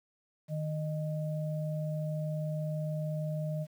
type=tone pair together; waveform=sine; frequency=154.4 / 615.3 Hz; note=D#3 / D#5; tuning=-13 / -19 cents; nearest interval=2 octaves; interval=2394 cents; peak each=-32 / -39 dBFS; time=0.48-3.67 s; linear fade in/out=50 ms; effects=10-bit